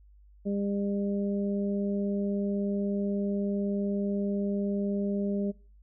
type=harmonic tone; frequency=200.9 Hz; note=G3; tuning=43 cents sharp; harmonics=1 / 2 / 3; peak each=-28 / -34 / -38 dBFS; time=0.45-5.52 s; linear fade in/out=20 ms; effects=noise-tail reverb RT60 0.4 s tail -23 dB re dry + added 50 Hz sine -53 dBFS peak until 5.82 s